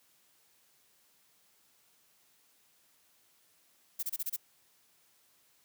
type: noise bursts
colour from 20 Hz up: violet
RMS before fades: -34 dBFS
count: 6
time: 3.99-4.365 s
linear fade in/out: 10 ms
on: 40 ms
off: 27 ms
effects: white hiss -68 dBFS RMS until 5.64 s + high-pass 80 Hz 12 dB/octave